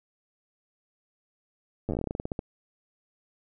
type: slowing click train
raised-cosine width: 2 ms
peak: -17 dBFS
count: 17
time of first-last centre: 1.89-2.391 s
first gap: 9 ms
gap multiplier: 1.15
effects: none